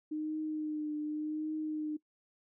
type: tone with vibrato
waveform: sine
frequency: 305.7 Hz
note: D#4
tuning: 30 cents flat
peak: -33 dBFS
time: 0.11-1.97 s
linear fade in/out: 10 ms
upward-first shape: triangle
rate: 0.87 Hz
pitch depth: 32 cents each way
effects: noise-tail reverb RT60 0.1 s tail -20 dB re dry